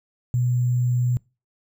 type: tone with sample-and-hold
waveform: sine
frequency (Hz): 123.47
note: B2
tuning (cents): 0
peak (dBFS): -18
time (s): 0.34-1.17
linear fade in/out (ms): 0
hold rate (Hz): 7350
effects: noise-tail reverb RT60 0.3 s tail -25 dB re dry